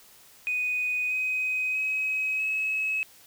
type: tone with pitch steps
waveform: sine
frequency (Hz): 2489 / 2516 / 2544 / 2572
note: D#7 / D#7 / D#7 / E7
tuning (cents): 0 / +19 / +38 / -43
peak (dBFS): -24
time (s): 0.47-3.03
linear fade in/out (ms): 0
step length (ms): 640
effects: tanh soft clip ceiling -20 dBFS + white hiss -54 dBFS RMS until 3.26 s